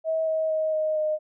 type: tone with pitch steps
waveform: sine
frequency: 642 / 635.4 / 628.8 / 622.3 / 615.8 Hz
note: E5 / D#5 / D#5 / D#5 / D#5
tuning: -46 / +36 / +18 / 0 / -18 cents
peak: -22 dBFS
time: 0.04-1.19 s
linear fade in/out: 50 ms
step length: 230 ms
effects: none